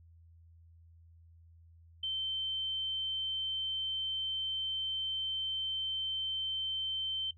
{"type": "tone", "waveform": "sine", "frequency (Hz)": 3100, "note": "G7", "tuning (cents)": -20, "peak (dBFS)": -32, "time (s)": [2.03, 7.31], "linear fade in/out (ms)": 5, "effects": ["noise-tail reverb RT60 0.1 s tail -20 dB re dry", "added 83 Hz sine -56 dBFS peak until 7.37 s"]}